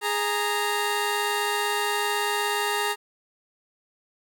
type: tone pair together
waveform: 15% pulse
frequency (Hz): 414.3 / 927.8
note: G#4 / A#5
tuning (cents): -4 / -8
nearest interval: octave + major second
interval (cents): 1396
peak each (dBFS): -20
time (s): 0.01-2.96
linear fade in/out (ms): 50
effects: none